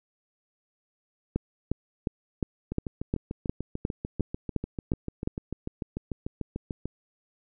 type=two click trains; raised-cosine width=3 ms; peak=-19 / -13 dBFS; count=29 / 12; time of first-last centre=2.72-6.856 / 1.36-5.275 s; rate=6.77 / 2.81 Hz; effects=none